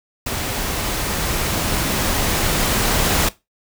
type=noise with level ramp; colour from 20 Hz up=pink; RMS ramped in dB=-24 to -17 dBFS; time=0.26-3.29 s; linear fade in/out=5 ms; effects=noise-tail reverb RT60 0.2 s tail -17 dB re dry